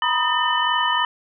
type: tone cluster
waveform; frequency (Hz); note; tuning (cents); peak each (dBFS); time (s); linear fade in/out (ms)
sine; 949 / 992 / 1244 / 1806 / 2999; A#5 / B5 / D#6 / A6 / F#7; +31 / +7 / -1 / +45 / +23; -24; 0.02-1.05; 2
effects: none